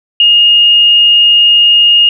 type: tone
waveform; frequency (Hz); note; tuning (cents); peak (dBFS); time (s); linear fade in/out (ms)
sine; 2848; F7; +33; -3; 0.2-2.09; 2
effects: none